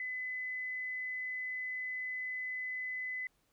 sine tone, 2014 Hz, B6, 33 cents sharp, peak -36 dBFS, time 0-3.27 s, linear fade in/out 2 ms, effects pink hiss -75 dBFS RMS until 3.52 s

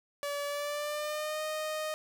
sawtooth tone with pitch glide, 574 to 618.8 Hz, D5 to D#5, -40 to -10 cents, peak -29 dBFS, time 0.23-1.94 s, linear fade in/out 0 ms, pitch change +130 cents, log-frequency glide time 0.46-1.43 s, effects none

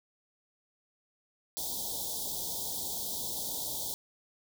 white band-stop noise, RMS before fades -36 dBFS, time 1.57-3.94 s, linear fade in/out 0 ms, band 950 to 3300 Hz, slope 96 dB/octave, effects none

